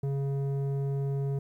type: tone with low-pass filter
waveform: square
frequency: 138.5 Hz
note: C#3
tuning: 1 cent flat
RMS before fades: -30 dBFS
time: 0.03-1.39 s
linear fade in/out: 5 ms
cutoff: 440 Hz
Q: 1
effects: 11-bit